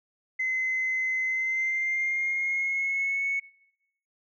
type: tone with pitch glide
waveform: sine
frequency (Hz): 2050 to 2210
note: C7 to C#7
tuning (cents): -36 to -6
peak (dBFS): -24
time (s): 0.39-3.4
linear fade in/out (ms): 10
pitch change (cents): +130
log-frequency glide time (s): 1.26-3.25
effects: noise-tail reverb RT60 0.9 s tail -24 dB re dry + tanh soft clip ceiling -20 dBFS